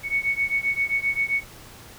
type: beating tone pair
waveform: sine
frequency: 2217 / 2224.6 Hz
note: C#7 / C#7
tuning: 0 / +6 cents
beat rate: 7.6 Hz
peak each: -24 / -25 dBFS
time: 0.03-1.44 s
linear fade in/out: 50 ms
effects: added 115 Hz sine -52 dBFS peak until 1.98 s + pink hiss -45 dBFS RMS until 1.98 s